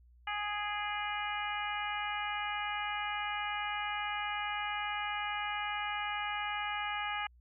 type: harmonic tone with a mistuned harmonic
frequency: 415.3 Hz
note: G#4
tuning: in tune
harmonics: 2 / 3 / 4 / 5 / 6 / 7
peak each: -38 / -40 / -41 / -42 / -43 / -43 dBFS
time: 0.27-7.27 s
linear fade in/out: 5 ms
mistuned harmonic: 6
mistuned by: -54 cents
effects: added 60 Hz sine -58 dBFS peak until 7.4 s